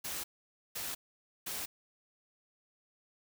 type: noise bursts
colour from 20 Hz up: white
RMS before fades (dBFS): -39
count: 3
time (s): 0.04-1.66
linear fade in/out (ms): 10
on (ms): 200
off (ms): 510
effects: none